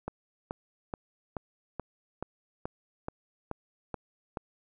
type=click train; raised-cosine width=1 ms; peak=-20 dBFS; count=11; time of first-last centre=0.08-4.372 s; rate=2.33 Hz; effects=none